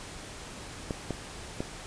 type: clicks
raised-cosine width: 2 ms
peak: -17 dBFS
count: 3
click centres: 0.908 / 1.107 / 1.605 s
effects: pink hiss -43 dBFS RMS until 1.86 s + resampled to 22050 Hz